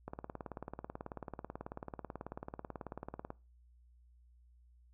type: click train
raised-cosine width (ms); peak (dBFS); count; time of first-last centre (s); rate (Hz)
1; -28; 60; 0.08-3.304; 18.3
effects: noise-tail reverb RT60 0.3 s tail -22 dB re dry + added 60 Hz sine -61 dBFS peak until 4.93 s